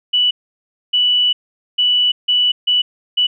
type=tone bursts at uneven times; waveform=sine; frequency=2960 Hz; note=F#7; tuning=in tune; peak=-11 dBFS; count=6; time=0.13-0.31 / 0.93-1.33 / 1.78-2.12 / 2.28-2.52 / 2.67-2.82 / 3.17-3.27 s; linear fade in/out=10 ms; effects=none